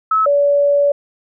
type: tone pair in turn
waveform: sine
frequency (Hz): 1296 / 572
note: E6 / D5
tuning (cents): -30 / -46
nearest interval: octave + major second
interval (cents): 1416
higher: first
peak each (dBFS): -11 / -10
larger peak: second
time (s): 0.11-0.26 / 0.26-0.92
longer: second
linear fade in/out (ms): 5
effects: none